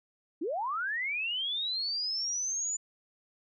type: linear sweep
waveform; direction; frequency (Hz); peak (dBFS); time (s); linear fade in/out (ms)
sine; up; 277.2 to 7040; -30; 0.41-2.77; 10
effects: none